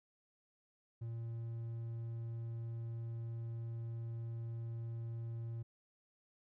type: tone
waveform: triangle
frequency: 115.4 Hz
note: A#2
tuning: 17 cents flat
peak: -38 dBFS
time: 1.01-5.63 s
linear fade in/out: 10 ms
effects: none